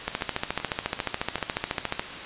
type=two click trains; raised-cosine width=0.3 ms; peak=-18 / -9 dBFS; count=4 / 28; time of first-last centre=0.21-1.382 / 0.08-1.995 s; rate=2.56 / 14.1 Hz; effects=white hiss -36 dBFS RMS until 2.25 s + resampled to 8000 Hz